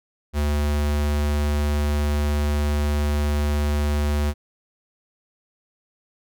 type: tone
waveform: square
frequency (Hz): 73.6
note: D2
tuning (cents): +4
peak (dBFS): -20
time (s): 0.33-4.34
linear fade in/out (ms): 50
effects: none